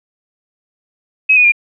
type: tone with pitch steps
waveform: sine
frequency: 2550 / 2475 / 2401 Hz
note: D#7 / D#7 / D7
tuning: +42 / -10 / +38 cents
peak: -6 dBFS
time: 1.29-1.521 s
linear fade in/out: 10 ms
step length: 77 ms
effects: none